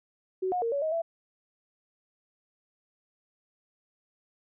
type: tone with pitch steps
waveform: sine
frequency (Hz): 374.6 / 722 / 462.1 / 564 / 630 / 666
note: F#4 / F#5 / A#4 / C#5 / D#5 / E5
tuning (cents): +21 / -43 / -15 / +30 / +21 / +18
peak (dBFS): -26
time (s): 0.42-1.02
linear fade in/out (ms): 10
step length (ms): 100
effects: none